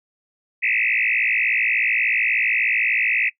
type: tone with frequency modulation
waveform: sine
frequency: 2288 Hz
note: D7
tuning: 46 cents flat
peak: -17 dBFS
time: 0.62-3.3 s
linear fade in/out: 20 ms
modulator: 56.5 Hz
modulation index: 6.2
effects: noise-tail reverb RT60 0.1 s tail -21 dB re dry